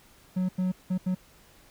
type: tone bursts at uneven times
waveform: triangle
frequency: 184.2 Hz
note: F#3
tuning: 7 cents flat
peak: -22 dBFS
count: 4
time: 0.36-0.49 / 0.58-0.72 / 0.9-0.98 / 1.06-1.15 s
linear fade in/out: 10 ms
effects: pink hiss -57 dBFS RMS until 1.7 s